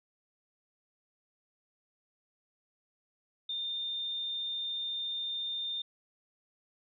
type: tone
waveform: sine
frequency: 3617 Hz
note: A7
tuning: 47 cents sharp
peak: -33 dBFS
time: 3.49-5.82 s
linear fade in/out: 5 ms
effects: none